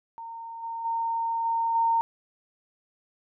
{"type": "tone with level steps", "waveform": "sine", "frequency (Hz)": 917, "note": "A#5", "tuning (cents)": -29, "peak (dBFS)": [-36, -31, -25, -23, -20], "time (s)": [0.18, 2.01], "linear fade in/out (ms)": 0, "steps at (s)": [0.62, 0.84, 1.44, 1.74], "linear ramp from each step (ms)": 20, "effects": []}